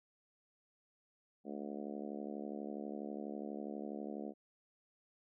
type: harmonic tone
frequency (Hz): 72.2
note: D2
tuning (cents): -29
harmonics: 3 / 4 / 5 / 6 / 7 / 8 / 9 / 10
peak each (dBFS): -45 / -47 / -49 / -51 / -52 / -53 / -54 / -55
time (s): 1.44-4.34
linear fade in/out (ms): 50
effects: none